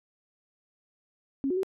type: tone with pitch steps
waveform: sine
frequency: 272.4 / 365.6 / 381.1 Hz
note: C#4 / F#4 / G4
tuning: -30 / -21 / -49 cents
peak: -25 dBFS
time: 1.44-1.632 s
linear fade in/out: 0 ms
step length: 64 ms
effects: none